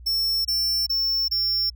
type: tone bursts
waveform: square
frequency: 5400 Hz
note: E8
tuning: 41 cents sharp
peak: -21 dBFS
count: 4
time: 0.06-1.701 s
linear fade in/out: 10 ms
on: 390 ms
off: 27 ms
effects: added 60 Hz sine -40 dBFS peak until 1.75 s